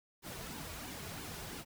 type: noise with flanger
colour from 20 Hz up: pink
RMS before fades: -45 dBFS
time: 0.22-1.65 s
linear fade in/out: 50 ms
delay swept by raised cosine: 1.5 to 3.9 ms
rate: 3 Hz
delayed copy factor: -0.6
effects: none